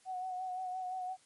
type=tone with vibrato; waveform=sine; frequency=740 Hz; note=F#5; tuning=in tune; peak=-36 dBFS; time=0.05-1.17 s; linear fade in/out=50 ms; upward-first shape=sine; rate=5.8 Hz; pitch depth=29 cents each way; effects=white hiss -66 dBFS RMS until 1.25 s + MP3 48 kbps